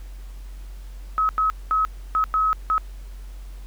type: tone bursts at uneven times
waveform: sine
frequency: 1281 Hz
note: E6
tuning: 50 cents flat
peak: -17 dBFS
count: 6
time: 1.18-1.29 / 1.38-1.5 / 1.71-1.85 / 2.15-2.24 / 2.34-2.53 / 2.7-2.78 s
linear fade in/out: 0 ms
effects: added 46 Hz sine -34 dBFS peak until 3.66 s + pink hiss -53 dBFS RMS until 3.66 s